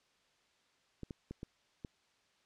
clicks, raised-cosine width 3 ms, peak -30 dBFS, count 5, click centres 1.033 / 1.108 / 1.31 / 1.431 / 1.848 s, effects white hiss -72 dBFS RMS until 2.45 s + low-pass 5000 Hz 12 dB/octave

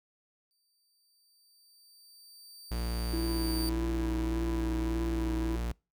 sawtooth tone with exponential growth, 4637 Hz, D8, 23 cents flat, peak -32 dBFS, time 0.51-3.69 s, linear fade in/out 0 ms, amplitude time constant 690 ms
45% pulse tone, 58.27 Hz, A#1, in tune, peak -31 dBFS, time 2.71-5.72 s, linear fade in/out 5 ms
triangle tone with vibrato, 327.6 Hz, E4, 11 cents flat, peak -30 dBFS, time 3.13-5.56 s, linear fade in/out 5 ms, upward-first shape triangle, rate 1.7 Hz, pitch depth 32 cents each way
effects noise-tail reverb RT60 0.3 s tail -26 dB re dry

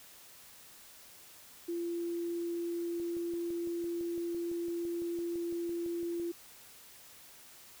sine tone, 342.2 Hz, F4, 35 cents flat, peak -33 dBFS, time 1.68-6.32 s, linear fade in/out 10 ms
click train, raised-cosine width 2 ms, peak -39 dBFS, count 20, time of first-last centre 3-6.199 s, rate 5.94 Hz
effects white hiss -55 dBFS RMS until 7.8 s

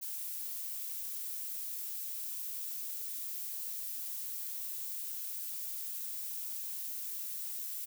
violet noise, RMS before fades -40 dBFS, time 0.01-7.86 s, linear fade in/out 20 ms, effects none

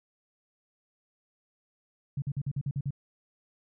sine tone bursts, 139.6 Hz, C#3, 13 cents sharp, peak -28 dBFS, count 8, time 2.17-2.907 s, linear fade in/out 5 ms, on 51 ms, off 47 ms, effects none

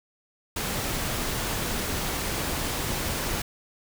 pink noise, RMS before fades -29 dBFS, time 0.56-3.42 s, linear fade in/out 5 ms, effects none

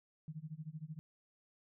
sine tone with tremolo, 155.56 Hz, D#3, in tune, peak -40 dBFS, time 0.28-0.99 s, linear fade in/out 0 ms, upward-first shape sine, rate 13 Hz, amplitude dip 95%, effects none

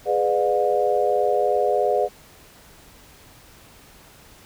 sine chord, G# diminished seventh, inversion none, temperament just, 415.3 / 498.4 / 598 / 717.6 Hz, G#4 / B4 / D5 / F5, 0 / +16 / +31 / +47 cents, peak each -23 dBFS, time 0.05-2.09 s, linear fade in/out 50 ms, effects pink hiss -49 dBFS RMS until 4.45 s

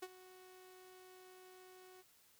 sawtooth tone with ADSR envelope, 370 Hz, F#4, in tune, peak -38 dBFS, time 0.02-2.03 s, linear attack 9 ms, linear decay 43 ms, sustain -16 dB, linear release 27 ms, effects white hiss -69 dBFS RMS until 2.39 s

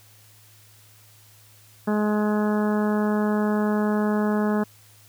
harmonic tone, 210.6 Hz, G#3, 24 cents sharp, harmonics 1 / 2 / 3 / 4 / 5 / 6 / 7 / 8, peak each -21 / -27 / -31 / -33 / -35 / -37 / -38 / -39 dBFS, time 1.87-4.64 s, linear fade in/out 10 ms, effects added 106 Hz sine -54 dBFS peak until 5.08 s + white hiss -54 dBFS RMS until 5.08 s

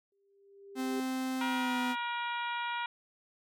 sine tone with exponential growth, 397.3 Hz, G4, 23 cents sharp, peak -34 dBFS, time 0.12-1 s, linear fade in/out 2 ms, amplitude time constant 190 ms
45% pulse tone with pitch glide, 260.1 to 251.2 Hz, C4 to B3, -10 to +30 cents, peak -32 dBFS, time 0.75-1.96 s, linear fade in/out 50 ms, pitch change -60 cents, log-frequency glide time 1.41-1.78 s
harmonic tone, 476.2 Hz, A#4, 37 cents sharp, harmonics 2 / 3 / 4 / 5 / 6 / 7 / 8, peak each -35 / -39 / -44 / -42 / -47 / -46 / -50 dBFS, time 1.41-2.86 s, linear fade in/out 2 ms
effects none

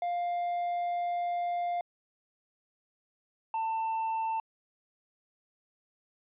triangle tone pair in turn, 701 / 893.3 Hz, F5 / A5, +6 / +26 cents, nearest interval major third, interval 420 cents, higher second, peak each -27 dBFS, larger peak neither, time 0.02-1.81 / 3.54-4.4 s, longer first, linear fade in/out 2 ms, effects resampled to 8000 Hz

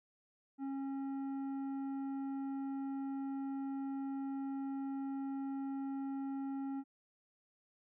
triangle tone with tanh clipping, 272.6 Hz, C#4, 29 cents flat, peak -39 dBFS, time 0.58-6.84 s, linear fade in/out 50 ms, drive 13 dB, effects none

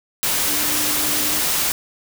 sine tone in noise, 298.7 Hz, D4, 29 cents sharp, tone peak -31 dBFS, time 0.48-1.41 s, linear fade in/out 0 ms, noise white, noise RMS -20 dBFS, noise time 0.23-1.72 s, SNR -14 dB, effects none

